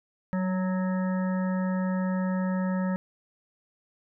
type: harmonic tone with a mistuned harmonic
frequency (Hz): 184.8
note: F#3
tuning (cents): -2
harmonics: 1 / 3 / 5 / 7 / 9 / 10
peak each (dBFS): -25 / -35 / -39 / -42 / -44 / -45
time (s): 0.33-2.96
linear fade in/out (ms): 0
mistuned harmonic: 1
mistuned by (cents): +23
effects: none